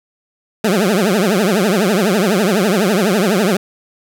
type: tone with vibrato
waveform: 20% pulse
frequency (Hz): 198.8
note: G3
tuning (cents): +25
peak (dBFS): -7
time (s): 0.64-3.57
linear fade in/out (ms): 5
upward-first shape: triangle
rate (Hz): 12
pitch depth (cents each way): 270
effects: none